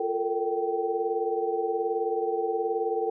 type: tone cluster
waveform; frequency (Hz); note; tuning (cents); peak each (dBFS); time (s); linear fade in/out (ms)
sine; 349 / 441.8 / 460.6 / 775; F4 / A4 / A#4 / G5; -1 / +7 / -21 / -20; -34 / -28 / -31 / -31; 0-3.1; 5
effects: none